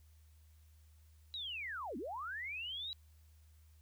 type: linear two-way sweep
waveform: sine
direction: down then up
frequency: 3951 to 207.7 to 3951 Hz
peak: -40 dBFS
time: 1.34-2.93 s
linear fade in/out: 0 ms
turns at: 1.97 s
effects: added 77 Hz sine -60 dBFS peak until 3.81 s + white hiss -74 dBFS RMS until 3.81 s